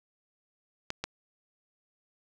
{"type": "clicks", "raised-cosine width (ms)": 0.2, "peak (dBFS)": -15, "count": 2, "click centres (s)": [0.904, 1.04], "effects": []}